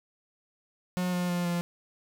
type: tone with pitch steps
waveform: 45% pulse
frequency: 180.5 / 178.12 / 175.77 / 173.45 Hz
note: F#3 / F3 / F3 / F3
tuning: -43 / +34 / +11 / -12 cents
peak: -27 dBFS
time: 0.97-1.61 s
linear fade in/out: 0 ms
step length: 160 ms
effects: none